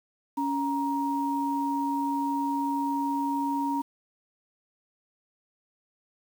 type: tone pair together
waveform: sine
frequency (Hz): 279.5 / 940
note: C#4 / A#5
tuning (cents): +14 / +14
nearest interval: octave + major sixth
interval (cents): 2100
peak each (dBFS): -28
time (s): 0.37-3.82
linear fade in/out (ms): 10
effects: 8-bit